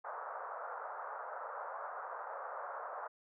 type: band-pass noise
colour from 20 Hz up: white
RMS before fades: -44 dBFS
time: 0.04-3.08 s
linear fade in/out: 10 ms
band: 510 to 1400 Hz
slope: 48 dB/octave
effects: none